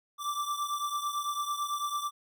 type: beating tone pair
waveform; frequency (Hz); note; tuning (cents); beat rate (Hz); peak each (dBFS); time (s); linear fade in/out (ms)
square; 1169 / 1178; D6 / D6; -8 / +5; 9; -33 / -37; 0.18-2.11; 50
effects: none